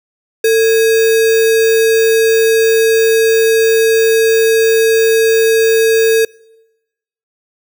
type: tone with sample-and-hold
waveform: sine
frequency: 448.5 Hz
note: A4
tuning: 33 cents sharp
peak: -7 dBFS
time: 0.44-6.25 s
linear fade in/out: 5 ms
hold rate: 2100 Hz
effects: noise-tail reverb RT60 1.0 s tail -26 dB re dry